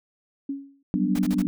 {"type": "tone with exponential decay", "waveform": "sine", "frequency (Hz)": 277.2, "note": "C#4", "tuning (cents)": 0, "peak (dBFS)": -24, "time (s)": [0.49, 0.83], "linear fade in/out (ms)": 5, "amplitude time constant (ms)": 72}
{"type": "chord", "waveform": "sine", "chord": "G major seventh", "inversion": "third", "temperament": "equal", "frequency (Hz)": [185, 196, 246.9, 293.7], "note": ["F#3", "G3", "B3", "D4"], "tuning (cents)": [0, 0, 0, 0], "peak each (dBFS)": -26, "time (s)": [0.94, 1.47], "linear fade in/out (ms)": 0}
{"type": "noise bursts", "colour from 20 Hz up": "pink", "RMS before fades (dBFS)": -36, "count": 4, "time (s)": [1.15, 1.422], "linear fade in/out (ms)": 5, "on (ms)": 41, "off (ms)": 36}
{"effects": []}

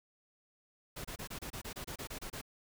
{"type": "noise bursts", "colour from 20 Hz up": "pink", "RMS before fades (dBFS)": -43, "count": 13, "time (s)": [0.96, 2.415], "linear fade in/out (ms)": 10, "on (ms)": 87, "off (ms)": 27, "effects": []}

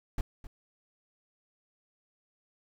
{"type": "noise with echo", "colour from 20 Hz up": "brown", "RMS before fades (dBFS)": -29, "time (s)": [0.18, 0.21], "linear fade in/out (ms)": 2, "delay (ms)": 260, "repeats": 1, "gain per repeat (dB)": -14, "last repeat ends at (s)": 0.47, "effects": []}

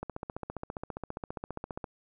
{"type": "click train", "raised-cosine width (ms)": 1, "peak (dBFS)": -22, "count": 28, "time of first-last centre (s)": [0.03, 1.842], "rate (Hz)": 14.9, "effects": []}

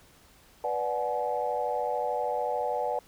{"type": "chord", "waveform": "sine", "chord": "G# half-diminished seventh", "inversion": "first", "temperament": "equal with one note detuned", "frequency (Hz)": [493.9, 587.3, 740, 851.5], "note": ["B4", "D5", "F#5", "G#5"], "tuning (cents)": [0, 0, 0, 43], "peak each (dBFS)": -32, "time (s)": [0.64, 2.99], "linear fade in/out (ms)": 2, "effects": ["tanh soft clip ceiling -16 dBFS", "pink hiss -58 dBFS RMS until 3.07 s"]}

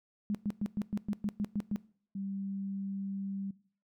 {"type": "tone bursts", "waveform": "sine", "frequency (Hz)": 206.6, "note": "G#3", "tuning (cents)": -9, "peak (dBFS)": -29, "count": 10, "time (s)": [0.3, 1.76], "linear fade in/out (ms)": 0, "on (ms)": 47, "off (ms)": 110}
{"type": "tone", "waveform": "sine", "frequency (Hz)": 196, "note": "G3", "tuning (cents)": 0, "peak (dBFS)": -35, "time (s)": [2.15, 3.51], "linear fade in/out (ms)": 5}
{"effects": ["noise-tail reverb RT60 0.5 s tail -20 dB re dry"]}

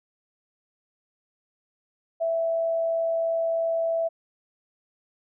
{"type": "tone with amplitude modulation", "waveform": "sine", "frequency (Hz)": 661, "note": "E5", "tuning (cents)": 5, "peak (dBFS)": -21, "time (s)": [2.2, 4.09], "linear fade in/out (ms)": 20, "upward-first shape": "sine", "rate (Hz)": 103, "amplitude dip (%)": 25, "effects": []}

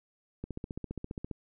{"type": "click train", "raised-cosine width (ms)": 3, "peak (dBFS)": -24, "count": 14, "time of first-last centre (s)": [0.44, 1.312], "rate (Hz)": 14.9, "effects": []}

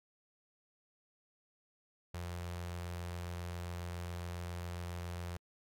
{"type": "tone with notch filter", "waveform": "sawtooth", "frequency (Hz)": 87.31, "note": "F2", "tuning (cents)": 0, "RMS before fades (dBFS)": -42, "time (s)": [2.14, 5.37], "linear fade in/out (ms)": 5, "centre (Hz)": 260, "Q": 1.3, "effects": ["AAC 64 kbps"]}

